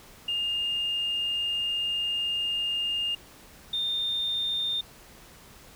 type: tone pair in turn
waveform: sine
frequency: 2822 / 3627 Hz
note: F7 / A#7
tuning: +17 / -48 cents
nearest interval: major third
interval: 435 cents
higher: second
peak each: -25 dBFS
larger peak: neither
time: 0.28-3.15 / 3.73-4.81 s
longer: first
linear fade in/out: 5 ms
effects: tanh soft clip ceiling -21 dBFS + pink hiss -51 dBFS RMS until 5.75 s